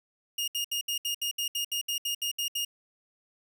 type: tone bursts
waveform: sawtooth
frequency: 2844 Hz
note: F7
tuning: 31 cents sharp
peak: -25 dBFS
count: 14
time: 0.38-2.649 s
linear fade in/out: 5 ms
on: 98 ms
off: 69 ms
effects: none